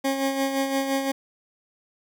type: tone with tremolo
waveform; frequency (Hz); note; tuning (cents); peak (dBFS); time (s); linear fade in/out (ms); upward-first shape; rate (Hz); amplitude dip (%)
20% pulse; 271.3; C#4; -37; -16; 0.04-1.12; 10; sine; 5.8; 50
effects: none